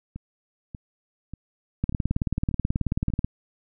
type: two click trains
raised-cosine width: 5 ms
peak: -11 / -23 dBFS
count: 27 / 6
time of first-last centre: 1.84-3.245 / 0.16-3.101 s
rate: 18.5 / 1.7 Hz
effects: none